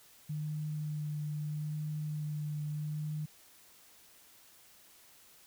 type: tone with vibrato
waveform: sine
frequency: 151 Hz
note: D3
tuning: 48 cents sharp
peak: -34 dBFS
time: 0.29-3.26 s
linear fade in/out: 10 ms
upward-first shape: sine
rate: 0.78 Hz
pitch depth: 15 cents each way
effects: white hiss -60 dBFS RMS until 5.46 s